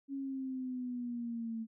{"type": "exponential sweep", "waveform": "sine", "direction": "down", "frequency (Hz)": [277.2, 222.4], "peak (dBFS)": -36, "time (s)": [0.08, 1.67], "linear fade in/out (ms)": 50, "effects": []}